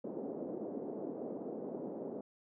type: band-pass noise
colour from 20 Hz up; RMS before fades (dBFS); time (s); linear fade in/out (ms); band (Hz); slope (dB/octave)
pink; -42; 0.04-2.21; 2; 230 to 570; 24
effects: none